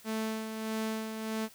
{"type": "tone with tremolo", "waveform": "sawtooth", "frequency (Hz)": 220, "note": "A3", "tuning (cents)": 0, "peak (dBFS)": -27, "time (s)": [0.04, 1.49], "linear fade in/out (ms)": 50, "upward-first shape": "sine", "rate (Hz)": 1.6, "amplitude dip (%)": 50, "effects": ["white hiss -56 dBFS RMS until 1.54 s"]}